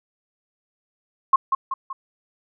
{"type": "tone with echo", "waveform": "sine", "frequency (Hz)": 1073, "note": "C6", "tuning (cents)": 43, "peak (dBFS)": -10, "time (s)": [1.33, 1.36], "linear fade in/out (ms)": 5, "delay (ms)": 190, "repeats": 3, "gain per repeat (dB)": -6, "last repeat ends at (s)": 1.93, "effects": []}